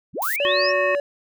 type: linear sweep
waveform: sine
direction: up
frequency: 72.5 to 5650 Hz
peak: -23 dBFS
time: 0.13-0.73 s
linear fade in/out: 50 ms
type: noise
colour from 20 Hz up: violet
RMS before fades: -27 dBFS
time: 0.22-0.36 s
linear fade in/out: 0 ms
type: tone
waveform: triangle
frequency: 572 Hz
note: D5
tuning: 46 cents flat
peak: -18 dBFS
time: 0.4-1 s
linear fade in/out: 2 ms
type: harmonic tone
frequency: 366.7 Hz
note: F#4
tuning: 15 cents flat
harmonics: 1 / 3 / 5 / 7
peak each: -28 / -26 / -24 / -26 dBFS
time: 0.45-0.95 s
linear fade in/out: 0 ms
effects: none